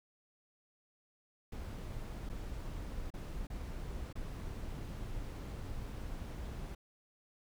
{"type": "noise with dropouts", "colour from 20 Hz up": "brown", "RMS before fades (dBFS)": -42, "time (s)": [1.52, 6.75], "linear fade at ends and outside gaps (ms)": 5, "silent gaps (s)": [[2.292, 2.297], [3.104, 3.138], [3.47, 3.5], [4.128, 4.154]], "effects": []}